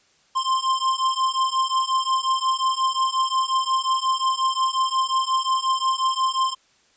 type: beating tone pair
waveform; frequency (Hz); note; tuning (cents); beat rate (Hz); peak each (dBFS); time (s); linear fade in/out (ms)
square; 1046.5 / 1052.1; C6 / C6; 0 / +9; 5.6; -24 / -23; 0.35-6.55; 20
effects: white hiss -60 dBFS RMS until 6.96 s + resampled to 16000 Hz